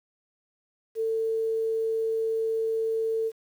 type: tone with quantisation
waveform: sine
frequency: 447.3 Hz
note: A4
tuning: 28 cents sharp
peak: -24 dBFS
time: 0.95-3.32 s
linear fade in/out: 50 ms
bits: 9
effects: none